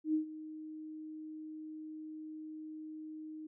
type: tone with ADSR envelope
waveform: sine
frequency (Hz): 311.1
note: D#4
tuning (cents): 0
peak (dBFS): -27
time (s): 0.04-3.47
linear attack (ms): 100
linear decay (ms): 110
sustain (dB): -16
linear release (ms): 7
effects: none